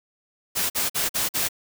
white noise bursts, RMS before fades -24 dBFS, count 5, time 0.55-1.488 s, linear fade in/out 20 ms, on 150 ms, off 47 ms, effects none

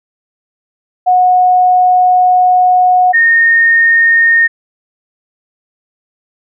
sine tone pair in turn, 730 / 1839.5 Hz, F#5 / A#6, -24 / -24 cents, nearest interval octave + major third, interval 1600 cents, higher second, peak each -5 dBFS, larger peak neither, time 1.06-3.13 / 3.13-4.48 s, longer first, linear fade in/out 20 ms, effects none

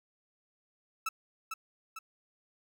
30% pulse tone with echo, 1313 Hz, E6, 7 cents flat, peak -28 dBFS, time 1.06-1.09 s, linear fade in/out 5 ms, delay 450 ms, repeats 2, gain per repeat -5 dB, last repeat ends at 1.99 s, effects none

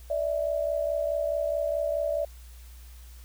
sine tone pair together, 585.3 / 650 Hz, D5 / E5, -6 / -24 cents, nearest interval major second, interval 182 cents, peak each -27 / -29 dBFS, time 0.1-2.25 s, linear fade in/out 5 ms, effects added 60 Hz sine -44 dBFS peak until 3.24 s + white hiss -56 dBFS RMS until 3.24 s

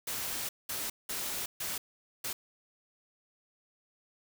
white noise bursts at uneven times, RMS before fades -36 dBFS, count 5, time 0.07-0.49 / 0.69-0.9 / 1.09-1.46 / 1.6-1.78 / 2.24-2.33 s, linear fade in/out 5 ms, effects none

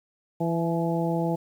harmonic tone with a mistuned harmonic, 166.9 Hz, E3, 22 cents sharp, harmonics 1 / 2 / 3 / 4 / 5, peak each -26 / -29 / -31 / -32 / -33 dBFS, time 0.4-1.36 s, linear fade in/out 10 ms, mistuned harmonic 5, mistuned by +27 cents, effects 9-bit

